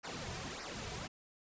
pink noise with flanger, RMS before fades -43 dBFS, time 0.03-1.08 s, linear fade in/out 20 ms, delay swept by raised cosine 0.28 to 3.68 ms, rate 1.7 Hz, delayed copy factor -0.8, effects resampled to 16000 Hz

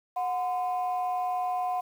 sine tone pair together, 729 / 1024.4 Hz, F#5 / C6, -26 / -37 cents, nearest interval tritone, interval 589 cents, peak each -26 / -33 dBFS, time 0.16-1.81 s, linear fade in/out 10 ms, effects tanh soft clip ceiling -22 dBFS + 9-bit

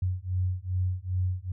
sine beating tone pair, 90.6 / 93.1 Hz, F#2 / F#2, -36 / +11 cents, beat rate 2.5 Hz, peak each -29 dBFS, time 0.02-1.52 s, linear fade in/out 5 ms, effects none

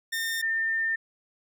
sawtooth / sine tone pair in turn, 1817 / 1804.4 Hz, A#6 / A6, -45 / +43 cents, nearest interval unison, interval 12 cents, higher first, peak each -24 dBFS, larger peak neither, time 0.12-0.42 / 0.42-0.96 s, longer second, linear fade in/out 10 ms, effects none

